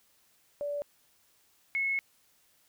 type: tone pair in turn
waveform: sine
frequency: 579 / 2186 Hz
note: D5 / C#7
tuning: -25 / -25 cents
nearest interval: octave + major seventh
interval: 2300 cents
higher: second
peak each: -31 / -27 dBFS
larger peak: second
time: 0.61-0.82 / 1.75-1.99 s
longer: second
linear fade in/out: 0 ms
effects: white hiss -67 dBFS RMS until 2.68 s